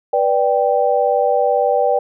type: chord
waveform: sine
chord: G major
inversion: first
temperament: just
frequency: 490 / 588 / 784 Hz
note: B4 / D5 / G5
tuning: -14 / +2 / 0 cents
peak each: -17 dBFS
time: 0.13-1.99 s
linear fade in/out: 5 ms
effects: none